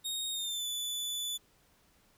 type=tone with pitch glide; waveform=sawtooth; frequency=3729 to 3479 Hz; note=A#7 to A7; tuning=0 to -20 cents; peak=-31 dBFS; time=0.04-1.38 s; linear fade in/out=20 ms; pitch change=-120 cents; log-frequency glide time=0.31-0.66 s; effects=pink hiss -67 dBFS RMS until 2.17 s